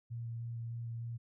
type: tone with vibrato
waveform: sine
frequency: 116.54 Hz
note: A#2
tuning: in tune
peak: -38 dBFS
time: 0.1-1.18 s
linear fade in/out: 20 ms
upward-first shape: square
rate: 3.3 Hz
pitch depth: 10 cents each way
effects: none